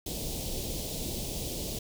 pink band-stop noise, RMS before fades -35 dBFS, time 0.06-1.79 s, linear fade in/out 5 ms, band 640 to 3200 Hz, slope 24 dB/octave, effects none

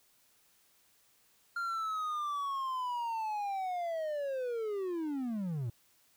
triangle linear sweep, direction down, 1400 to 108.6 Hz, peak -31 dBFS, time 1.56-5.7 s, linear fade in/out 5 ms, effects white hiss -68 dBFS RMS until 6.16 s

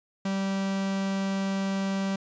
45% pulse tone, 194.4 Hz, G3, 14 cents flat, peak -26 dBFS, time 0.25-2.16 s, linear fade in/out 5 ms, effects resampled to 16000 Hz

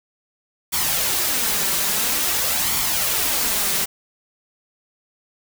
white noise with flanger, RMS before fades -21 dBFS, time 0.72-3.86 s, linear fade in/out 20 ms, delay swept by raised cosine 0.89 to 5.19 ms, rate 0.49 Hz, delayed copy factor +0.5, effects none

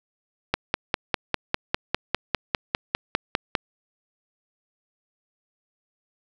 click train, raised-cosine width 0.3 ms, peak -4 dBFS, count 16, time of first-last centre 0.54-3.552 s, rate 4.98 Hz, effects none

